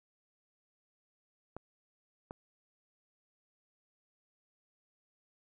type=clicks; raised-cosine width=1 ms; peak=-28 dBFS; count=2; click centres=1.566 / 2.309 s; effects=none